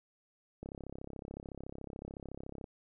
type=click train; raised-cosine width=2 ms; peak=-30 dBFS; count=69; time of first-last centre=0.63-2.642 s; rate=33.8 Hz; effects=none